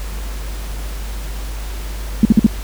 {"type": "tone bursts", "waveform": "sine", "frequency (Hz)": 217.8, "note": "A3", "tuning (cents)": -17, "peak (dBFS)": -4, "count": 4, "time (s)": [2.23, 2.465], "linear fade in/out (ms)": 2, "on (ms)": 22, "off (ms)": 49, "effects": ["added 50 Hz sine -23 dBFS peak until 2.63 s", "pink hiss -34 dBFS RMS until 2.63 s"]}